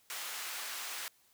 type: high-pass noise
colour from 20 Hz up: pink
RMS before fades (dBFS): -41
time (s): 0.1-1.08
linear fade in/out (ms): 0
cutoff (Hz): 1200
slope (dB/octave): 12
effects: white hiss -68 dBFS RMS until 1.33 s